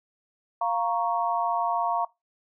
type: chord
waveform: sine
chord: Bb minor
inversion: second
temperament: equal with one note detuned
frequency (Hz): 698.5 / 935 / 1108.7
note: F5 / Bb5 / Db6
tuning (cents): 0 / +5 / 0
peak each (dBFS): -27 / -27 / -29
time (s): 0.61-2.05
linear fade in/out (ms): 5
effects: noise-tail reverb RT60 0.2 s tail -21 dB re dry